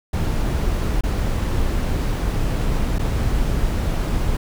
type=noise with dropouts; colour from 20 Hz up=brown; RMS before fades=-20 dBFS; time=0.13-4.37 s; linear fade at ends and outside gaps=5 ms; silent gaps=1.01-1.035 / 2.985-2.992 s; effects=none